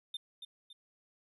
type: tone with echo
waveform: triangle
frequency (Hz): 3597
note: A7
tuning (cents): +37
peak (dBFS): -35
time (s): 0.14-0.17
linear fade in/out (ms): 5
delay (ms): 280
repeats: 2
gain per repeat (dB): -7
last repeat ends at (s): 0.73
effects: resampled to 32000 Hz